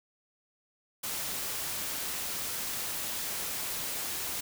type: noise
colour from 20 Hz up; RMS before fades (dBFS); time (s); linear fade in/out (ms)
white; -35; 1.03-4.41; 10
effects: none